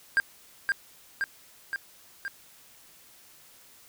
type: tone with echo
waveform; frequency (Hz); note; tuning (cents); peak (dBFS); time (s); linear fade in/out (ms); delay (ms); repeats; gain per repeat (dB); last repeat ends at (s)
triangle; 1600; G6; +35; -17; 0.17-0.2; 0; 520; 4; -3; 2.28
effects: white hiss -55 dBFS RMS until 3.88 s